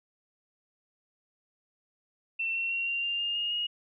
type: tone with pitch steps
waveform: sine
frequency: 2693 / 2718 / 2743 / 2769 / 2794 / 2820 / 2847 / 2873 Hz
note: E7 / F7 / F7 / F7 / F7 / F7 / F7 / F7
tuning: +36 / -48 / -32 / -15 / 0 / +16 / +33 / +48 cents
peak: -28 dBFS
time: 2.39-3.67 s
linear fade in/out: 10 ms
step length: 160 ms
effects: none